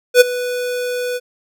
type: tone with ADSR envelope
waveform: square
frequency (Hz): 493.9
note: B4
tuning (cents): 0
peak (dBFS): -3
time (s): 0.14-1.2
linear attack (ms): 67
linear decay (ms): 18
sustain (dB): -17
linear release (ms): 38
effects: none